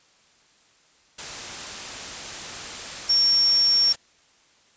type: tone in noise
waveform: sine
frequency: 5500 Hz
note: F8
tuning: 27 cents flat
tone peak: -16 dBFS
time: 3.09-3.93 s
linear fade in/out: 10 ms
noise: white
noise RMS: -34 dBFS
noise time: 1.18-3.96 s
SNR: +15 dB
effects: white hiss -59 dBFS RMS until 4.76 s + resampled to 16000 Hz